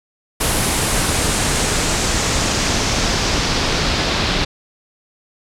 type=noise with low-pass filter sweep; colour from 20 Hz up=pink; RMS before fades=-18 dBFS; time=0.4-4.45 s; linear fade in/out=10 ms; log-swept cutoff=11000 to 4200 Hz; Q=1.7; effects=none